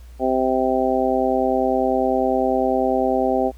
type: harmonic tone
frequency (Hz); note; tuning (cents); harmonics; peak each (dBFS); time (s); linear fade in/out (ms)
130; C3; -11; 2 / 3 / 4 / 5 / 6; -23 / -23 / -23 / -23 / -23; 0.19-3.52; 50
effects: added 60 Hz sine -38 dBFS peak until 3.57 s + pink hiss -55 dBFS RMS until 3.57 s